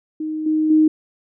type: tone with level steps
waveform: sine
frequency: 311.1 Hz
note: D#4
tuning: in tune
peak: -22 / -15 / -10 dBFS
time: 0.2-0.88 s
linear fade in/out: 5 ms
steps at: 0.46 / 0.7 s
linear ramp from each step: 5 ms
effects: none